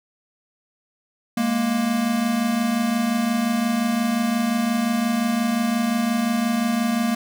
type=tone pair together; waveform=square; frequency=208.4 / 234.1 Hz; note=G#3 / A#3; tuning=+6 / +8 cents; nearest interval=major second; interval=202 cents; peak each=-26 / -21 dBFS; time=1.37-7.15 s; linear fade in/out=5 ms; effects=none